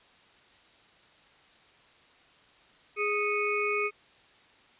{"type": "harmonic tone with a mistuned harmonic", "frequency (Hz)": 415.3, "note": "G#4", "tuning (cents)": 0, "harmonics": [1, 3, 5, 6], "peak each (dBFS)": [-30, -33, -32, -32], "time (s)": [2.96, 3.91], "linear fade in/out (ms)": 50, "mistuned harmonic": 5, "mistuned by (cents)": 100, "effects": ["white hiss -59 dBFS RMS until 4.79 s", "resampled to 8000 Hz"]}